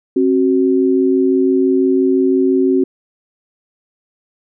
sine tone pair together, 267.5 / 373.4 Hz, C4 / F#4, +38 / +16 cents, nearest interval tritone, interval 578 cents, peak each -13 dBFS, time 0.16-2.84 s, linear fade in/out 5 ms, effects none

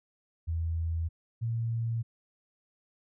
sine tone pair in turn, 82.41 / 115.11 Hz, E2 / A#2, 0 / -21 cents, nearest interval tritone, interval 579 cents, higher second, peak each -28 dBFS, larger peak neither, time 0.47-1.09 / 1.41-2.03 s, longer neither, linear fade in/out 20 ms, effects none

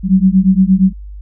sine beating tone pair, 185 / 193.6 Hz, F#3 / G3, 0 / -21 cents, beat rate 8.6 Hz, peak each -10 dBFS, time 0.03-0.93 s, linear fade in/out 50 ms, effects added 50 Hz sine -27 dBFS peak until 1.21 s

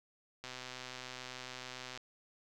click train, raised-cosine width 0.2 ms, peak -27 dBFS, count 196, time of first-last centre 0.44-1.975 s, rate 127 Hz, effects none

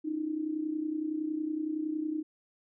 sine tone with amplitude modulation, 310 Hz, D#4, 6 cents flat, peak -27 dBFS, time 0.04-2.23 s, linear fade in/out 20 ms, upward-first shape sine, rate 30.8 Hz, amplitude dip 70%, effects none

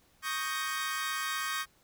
sawtooth chord, Eb dominant seventh, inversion third, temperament equal, 1108.7 / 1244.5 / 1568 / 1864.7 Hz, Db6 / Eb6 / G6 / Bb6, 0 / 0 / 0 / 0 cents, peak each -34 dBFS, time 0.22-1.66 s, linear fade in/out 50 ms, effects pink hiss -66 dBFS RMS until 1.83 s

